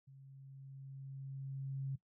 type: tone with level ramp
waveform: sine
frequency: 135.7 Hz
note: C#3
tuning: 36 cents flat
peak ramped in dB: -55 to -36 dBFS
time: 0.07-1.96 s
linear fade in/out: 10 ms
effects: noise-tail reverb RT60 0.1 s tail -17 dB re dry